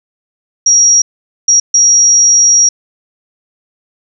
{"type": "tone bursts at uneven times", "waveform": "sine", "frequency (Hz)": 5680, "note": "F8", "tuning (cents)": 28, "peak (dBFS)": -4, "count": 3, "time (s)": [[0.66, 1.02], [1.48, 1.6], [1.74, 2.69]], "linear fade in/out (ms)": 5, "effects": []}